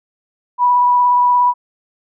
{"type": "tone with vibrato", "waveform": "sine", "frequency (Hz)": 981, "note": "B5", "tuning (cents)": -12, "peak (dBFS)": -9, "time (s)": [0.58, 1.54], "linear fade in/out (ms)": 50, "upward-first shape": "sine", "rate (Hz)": 17, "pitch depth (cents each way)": 12, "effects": []}